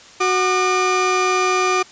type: tone pair together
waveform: 30% pulse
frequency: 369.5 / 1204.7 Hz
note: F#4 / D6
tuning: -2 / +44 cents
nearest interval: octave + minor sixth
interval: 2046 cents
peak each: -16 / -15 dBFS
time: 0.2-1.83 s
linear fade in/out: 10 ms
effects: white hiss -43 dBFS RMS until 1.91 s + resampled to 16000 Hz